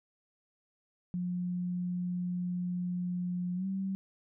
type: tone with pitch glide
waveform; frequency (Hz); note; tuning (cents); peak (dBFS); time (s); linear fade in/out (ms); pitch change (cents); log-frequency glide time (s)
sine; 178.5 to 192.42; F3 to G3; +38 to -32; -31; 1.14-3.95; 0; +130; 3.55-3.66
effects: none